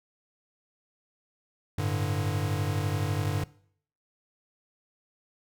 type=chord; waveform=square; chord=G suspended second; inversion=none; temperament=equal; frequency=98 / 110 / 146.83 Hz; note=G2 / A2 / D3; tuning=0 / 0 / 0 cents; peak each=-30 / -34 / -32 dBFS; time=1.78-3.44 s; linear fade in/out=5 ms; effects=noise-tail reverb RT60 0.6 s tail -21 dB re dry